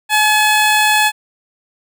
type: tone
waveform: 15% pulse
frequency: 853 Hz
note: G#5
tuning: 46 cents sharp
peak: -4 dBFS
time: 0.09-1.12 s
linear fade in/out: 50 ms
effects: none